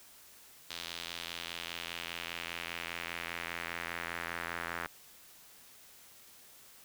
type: tone with band-pass filter sweep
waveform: sawtooth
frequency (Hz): 85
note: F2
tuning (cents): -46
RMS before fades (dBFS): -41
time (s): 0.7-4.87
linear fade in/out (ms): 0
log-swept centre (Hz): 3900 to 1600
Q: 1.9
effects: white hiss -57 dBFS RMS until 6.84 s